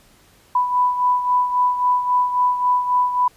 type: beating tone pair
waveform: sine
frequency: 991 / 994.7 Hz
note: B5 / B5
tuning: +6 / +12 cents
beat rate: 3.7 Hz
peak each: -16 / -23 dBFS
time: 0.55-3.28 s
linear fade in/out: 5 ms
effects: pink hiss -53 dBFS RMS until 3.36 s + resampled to 32000 Hz